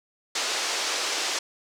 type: band-pass noise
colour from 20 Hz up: white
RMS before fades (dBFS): -28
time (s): 0.35-1.39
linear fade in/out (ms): 5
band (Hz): 340 to 6700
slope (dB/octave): 24
effects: none